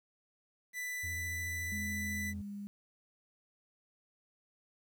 45% pulse tone, 1987 Hz, B6, 10 cents sharp, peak -37 dBFS, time 0.73-2.34 s, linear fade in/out 50 ms
triangle tone with vibrato, 85.3 Hz, F2, 40 cents flat, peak -39 dBFS, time 1.03-2.42 s, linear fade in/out 10 ms, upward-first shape triangle, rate 14 Hz, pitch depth 73 cents each way
sine tone with pitch glide, 207.7 to 202.7 Hz, G#3 to G#3, 0 to -42 cents, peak -40 dBFS, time 1.72-2.67 s, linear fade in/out 0 ms, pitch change -42 cents, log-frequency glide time 2.14-2.42 s
effects 11-bit

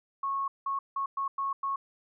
sine tone bursts at uneven times, 1098 Hz, C#6, 17 cents flat, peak -28 dBFS, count 6, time 0.23-0.48 / 0.66-0.79 / 0.96-1.06 / 1.17-1.28 / 1.38-1.53 / 1.63-1.76 s, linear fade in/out 5 ms, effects none

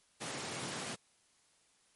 pink high-pass noise, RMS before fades -41 dBFS, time 0.2-0.96 s, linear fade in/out 20 ms, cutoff 130 Hz, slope 24 dB/octave, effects white hiss -70 dBFS RMS until 1.95 s + MP3 48 kbps

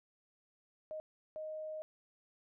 sine tone bursts at uneven times, 622.3 Hz, D#5, in tune, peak -40 dBFS, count 2, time 0.91-1 / 1.36-1.82 s, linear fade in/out 0 ms, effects none

